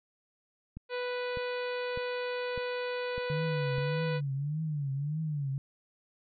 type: click train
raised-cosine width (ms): 5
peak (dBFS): -29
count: 6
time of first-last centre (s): 0.77-3.782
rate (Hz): 1.66
type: harmonic tone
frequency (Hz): 493.9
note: B4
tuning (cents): 0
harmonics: 1 / 2 / 3 / 4 / 5 / 6 / 7 / 8 / 9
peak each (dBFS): -33 / -42 / -42 / -46 / -44 / -51 / -51 / -50 / -52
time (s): 0.89-4.21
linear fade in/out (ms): 50
type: tone with vibrato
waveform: sine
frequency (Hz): 146.83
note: D3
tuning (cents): 0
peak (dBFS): -30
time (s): 3.3-5.58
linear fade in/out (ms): 0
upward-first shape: triangle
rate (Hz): 1.7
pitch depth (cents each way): 160
effects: none